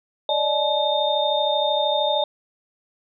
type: tone cluster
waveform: sine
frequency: 578 / 611 / 859 / 3644 Hz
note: D5 / D#5 / A5 / A#7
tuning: -28 / -32 / -42 / -40 cents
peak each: -24 dBFS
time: 0.29-2.24 s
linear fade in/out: 2 ms
effects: none